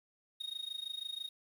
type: tone with amplitude modulation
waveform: triangle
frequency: 3729 Hz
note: A#7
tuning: in tune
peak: -34 dBFS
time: 0.4-1.29 s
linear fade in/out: 10 ms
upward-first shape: sine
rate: 26.1 Hz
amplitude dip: 90%
effects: 10-bit